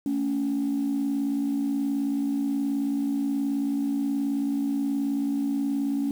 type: tone pair together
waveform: sine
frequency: 221.6 / 280.3 Hz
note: A3 / C#4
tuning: +13 / +19 cents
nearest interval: major third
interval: 406 cents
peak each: -29 / -23 dBFS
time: 0.06-6.11 s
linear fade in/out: 2 ms
effects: tanh soft clip ceiling -19 dBFS + 8-bit